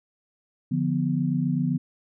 sine chord, B diminished, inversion first, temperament equal, 146.83 / 174.61 / 246.9 Hz, D3 / F3 / B3, 0 / 0 / 0 cents, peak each -26 dBFS, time 0.71-1.78 s, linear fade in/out 10 ms, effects none

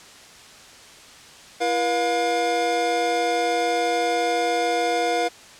square tone cluster, 334.9 / 481.9 / 708 Hz, E4 / B4 / F5, +27 / -43 / +23 cents, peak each -30 / -25 / -23 dBFS, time 1.6-5.29 s, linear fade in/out 20 ms, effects white hiss -45 dBFS RMS until 5.59 s + low-pass 7000 Hz 12 dB/octave

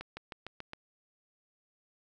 accelerating click train, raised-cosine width 0.3 ms, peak -25 dBFS, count 6, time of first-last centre 0.01-0.734 s, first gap 160 ms, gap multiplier 0.95, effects none

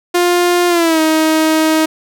sawtooth tone with pitch glide, 352.3 to 315.7 Hz, F4 to D#4, +15 to +25 cents, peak -6 dBFS, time 0.14-1.86 s, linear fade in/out 10 ms, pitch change -190 cents, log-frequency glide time 0.68-1 s, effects none

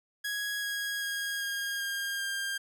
sawtooth tone with pitch steps, 1661.2 / 1648.8 / 1636.4 / 1624.2 / 1612 / 1600 Hz, G#6 / G#6 / G#6 / G#6 / G6 / G6, 0 / -13 / -26 / -39 / +48 / +35 cents, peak -28 dBFS, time 0.24-2.58 s, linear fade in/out 10 ms, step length 390 ms, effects none

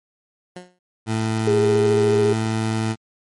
15% pulse tone with exponential decay, 180 Hz, F#3, 47 cents flat, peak -24 dBFS, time 0.56-0.79 s, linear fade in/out 5 ms, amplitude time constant 49 ms
20% pulse tone, 110.9 Hz, A2, 14 cents sharp, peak -15 dBFS, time 1.06-2.96 s, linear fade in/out 50 ms
sine tone with vibrato, 411.4 Hz, G#4, 16 cents flat, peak -15 dBFS, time 1.47-2.33 s, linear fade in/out 5 ms, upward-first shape square, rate 14 Hz, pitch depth 26 cents each way
effects MP3 48 kbps

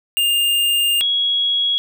square / sine tone pair in turn, 2809 / 3325 Hz, F7 / G#7, +9 / +1 cents, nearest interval minor third, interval 292 cents, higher second, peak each -15 dBFS, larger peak neither, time 0.17-1.01 / 1.01-1.78 s, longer first, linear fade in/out 0 ms, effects none

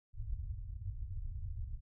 pink low-pass noise, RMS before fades -41 dBFS, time 0.13-1.81 s, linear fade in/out 50 ms, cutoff 110 Hz, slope 48 dB/octave, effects none

